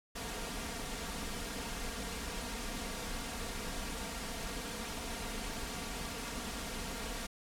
pink noise with comb filter, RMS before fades -40 dBFS, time 0.15-7.27 s, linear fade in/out 10 ms, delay 4.3 ms, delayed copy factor +0.6, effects low-pass 11000 Hz 12 dB/octave

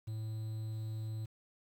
triangle tone with quantisation, 109.7 Hz, A2, 5 cents flat, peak -35 dBFS, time 0.07-1.26 s, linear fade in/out 10 ms, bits 10, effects none

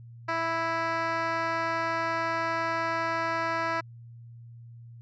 10% pulse tone with band-pass filter, 329.6 Hz, E4, in tune, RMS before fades -29 dBFS, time 0.28-3.81 s, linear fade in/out 10 ms, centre 1200 Hz, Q 0.76, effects added 117 Hz sine -44 dBFS peak until 5.01 s + resampled to 16000 Hz

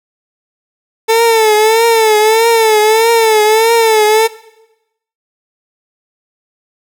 30% pulse tone with vibrato, 443.3 Hz, A4, 13 cents sharp, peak -4 dBFS, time 1.08-4.28 s, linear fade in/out 20 ms, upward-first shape triangle, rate 1.6 Hz, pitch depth 90 cents each way, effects noise-tail reverb RT60 0.9 s tail -19 dB re dry

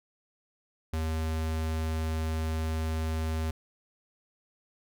square tone, 79.7 Hz, D#2, 42 cents sharp, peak -29 dBFS, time 0.93-3.51 s, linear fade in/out 5 ms, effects none

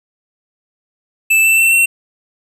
square tone with pitch steps, 2637 / 2663 / 2689 / 2716 Hz, E7 / E7 / E7 / F7, 0 / +17 / +34 / -49 cents, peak -9 dBFS, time 1.3-1.86 s, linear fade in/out 10 ms, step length 140 ms, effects none

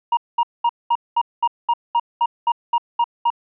triangle tone bursts, 944 Hz, A#5, 22 cents sharp, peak -12 dBFS, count 13, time 0.12-3.303 s, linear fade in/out 5 ms, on 51 ms, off 210 ms, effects resampled to 8000 Hz

